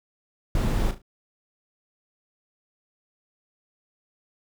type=noise with echo; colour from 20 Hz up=brown; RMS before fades=-23 dBFS; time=0.55-0.91 s; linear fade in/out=2 ms; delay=36 ms; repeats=3; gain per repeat=-10 dB; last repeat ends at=1.018 s; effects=none